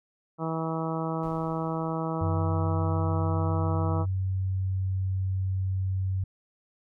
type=harmonic tone; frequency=161.8 Hz; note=E3; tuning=32 cents flat; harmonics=1 / 2 / 3 / 4 / 5 / 6 / 7 / 8; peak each=-31 / -34 / -36 / -37 / -38 / -39 / -39 / -40 dBFS; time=0.38-4.06 s; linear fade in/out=50 ms
type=noise with exponential decay; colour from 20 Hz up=brown; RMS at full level=-44 dBFS; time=1.23-2.57 s; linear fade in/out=1 ms; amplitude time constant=290 ms
type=tone; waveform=sine; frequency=94.7 Hz; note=F#2; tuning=41 cents sharp; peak=-25 dBFS; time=2.21-6.24 s; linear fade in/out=5 ms
effects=none